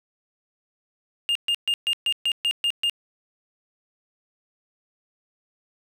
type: tone bursts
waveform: triangle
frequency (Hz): 2820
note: F7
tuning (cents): +16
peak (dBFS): -18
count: 9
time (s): 1.29-2.897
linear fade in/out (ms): 0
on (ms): 63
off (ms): 130
effects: none